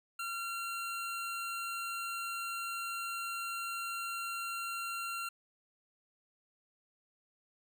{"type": "tone", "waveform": "25% pulse", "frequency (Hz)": 1373, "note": "F6", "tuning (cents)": -30, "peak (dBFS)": -33, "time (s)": [0.19, 5.29], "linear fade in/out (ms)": 5, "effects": []}